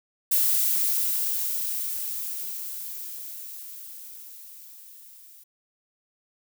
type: noise with level ramp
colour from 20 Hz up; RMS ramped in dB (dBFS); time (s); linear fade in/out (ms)
violet; -21 to -50; 0.31-5.44; 10
effects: none